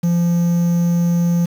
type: tone with quantisation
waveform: triangle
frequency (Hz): 172.1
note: F3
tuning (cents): -25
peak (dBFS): -11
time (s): 0.03-1.46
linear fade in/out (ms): 10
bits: 6
effects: none